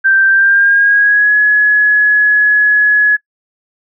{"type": "tone with pitch glide", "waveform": "sine", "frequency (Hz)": [1568, 1690.3], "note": ["G6", "G#6"], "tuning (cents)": [0, 30], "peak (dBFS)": -6, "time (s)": [0.04, 3.17], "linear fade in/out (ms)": 20, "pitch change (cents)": 130, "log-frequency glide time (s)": [0.28, 1.37], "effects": ["noise-tail reverb RT60 0.1 s tail -25 dB re dry"]}